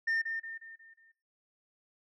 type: tone with echo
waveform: sine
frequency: 1812 Hz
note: A#6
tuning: 50 cents flat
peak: -25 dBFS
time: 0.07-0.22 s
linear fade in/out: 10 ms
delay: 180 ms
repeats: 5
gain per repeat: -7 dB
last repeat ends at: 1.12 s
effects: noise-tail reverb RT60 0.4 s tail -22 dB re dry + tanh soft clip ceiling -26 dBFS